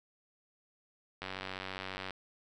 click train, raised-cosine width 0.3 ms, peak -23 dBFS, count 85, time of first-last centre 1.22-2.107 s, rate 94.7 Hz, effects none

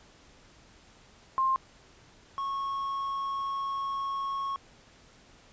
sine / triangle tone pair in turn, 1058 / 1097.7 Hz, C6 / C#6, +19 / -17 cents, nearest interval minor second, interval 64 cents, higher second, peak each -23 / -28 dBFS, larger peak first, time 1.38-1.56 / 2.38-4.56 s, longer second, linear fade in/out 0 ms, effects pink hiss -57 dBFS RMS until 5.52 s + resampled to 16000 Hz

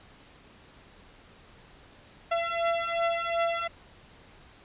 sawtooth beating tone pair, 674 / 676.7 Hz, E5 / E5, +38 / +45 cents, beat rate 2.7 Hz, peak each -25 dBFS, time 2.31-3.68 s, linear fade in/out 10 ms, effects pink hiss -54 dBFS RMS until 4.64 s + resampled to 8000 Hz

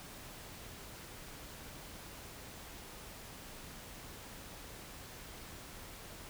silence, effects pink hiss -50 dBFS RMS until 6.29 s

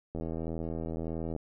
click train, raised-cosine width 2 ms, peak -23 dBFS, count 100, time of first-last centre 0.15-1.363 s, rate 81.6 Hz, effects none

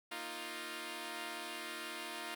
5% pulse chord, Bb suspended fourth, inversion none, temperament equal, 233.1 / 311.1 / 349.2 Hz, Bb3 / Eb4 / F4, 0 / 0 / 0 cents, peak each -39 / -35 / -33 dBFS, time 0.11-2.35 s, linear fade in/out 10 ms, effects none

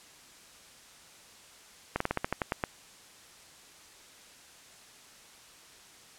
slowing click train, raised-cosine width 0.5 ms, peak -13 dBFS, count 10, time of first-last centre 1.96-2.638 s, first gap 44 ms, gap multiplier 1.13, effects white hiss -54 dBFS RMS until 6.18 s + low-pass 9000 Hz 12 dB/octave

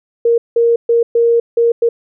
sine tone bursts at uneven times, 467.2 Hz, A#4, 4 cents sharp, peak -8 dBFS, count 6, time 0.25-0.38 / 0.56-0.76 / 0.89-1.03 / 1.15-1.4 / 1.57-1.72 / 1.82-1.89 s, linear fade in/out 5 ms, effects none

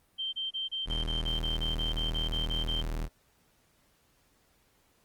sine tone bursts, 3135 Hz, G7, 1 cent flat, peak -31 dBFS, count 15, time 0.18-2.822 s, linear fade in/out 20 ms, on 150 ms, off 28 ms
40% pulse tone, 39.69 Hz, D#1, 35 cents sharp, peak -30 dBFS, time 0.85-3.09 s, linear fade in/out 50 ms
effects pink hiss -68 dBFS RMS until 5.04 s + Opus 32 kbps

